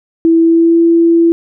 sine tone with pitch glide, 329.6 to 335 Hz, E4 to E4, 0 to +28 cents, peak -5 dBFS, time 0.25-1.32 s, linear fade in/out 0 ms, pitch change +28 cents, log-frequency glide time 0.41-0.79 s, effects none

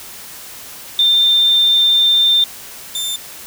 sine / sawtooth tone pair in turn, 3592 / 3576 Hz, A7 / A7, +35 / +27 cents, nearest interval unison, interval 8 cents, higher first, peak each -9 / -16 dBFS, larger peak first, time 0.99-2.44 / 2.95-3.16 s, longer first, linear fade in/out 2 ms, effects white hiss -34 dBFS RMS until 3.46 s

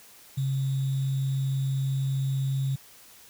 sine tone with sample-and-hold, 134.9 Hz, C#3, 47 cents flat, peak -24 dBFS, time 0.37-2.76 s, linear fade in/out 10 ms, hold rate 3675 Hz, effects white hiss -52 dBFS RMS until 3.29 s

